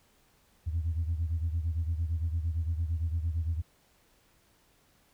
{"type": "beating tone pair", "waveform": "sine", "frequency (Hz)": [80.5, 89.3], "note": ["E2", "F2"], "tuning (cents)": [-41, 39], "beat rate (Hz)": 8.8, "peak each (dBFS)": [-28, -33], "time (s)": [0.66, 3.62], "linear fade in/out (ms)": 20, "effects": ["tanh soft clip ceiling -23 dBFS", "pink hiss -66 dBFS RMS until 5.13 s"]}